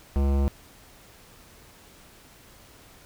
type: tone with hard clipping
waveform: sine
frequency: 69.3 Hz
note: C#2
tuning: in tune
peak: -22 dBFS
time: 0.16-0.48 s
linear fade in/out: 0 ms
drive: 18 dB
effects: pink hiss -52 dBFS RMS until 3.05 s